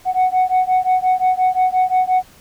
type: beating tone pair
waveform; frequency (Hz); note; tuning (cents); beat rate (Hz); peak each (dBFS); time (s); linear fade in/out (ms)
sine; 738 / 743.7; F#5 / F#5; -5 / +9; 5.7; -14; 0.05-2.23; 50
effects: tanh soft clip ceiling -10 dBFS + pink hiss -47 dBFS RMS until 2.4 s